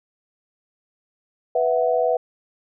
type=chord; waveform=sine; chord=B suspended fourth; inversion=none; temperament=equal; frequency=493.9 / 659.3 / 740 Hz; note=B4 / E5 / F#5; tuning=0 / 0 / 0 cents; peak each=-20 / -21 / -24 dBFS; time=1.55-2.17 s; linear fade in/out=5 ms; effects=none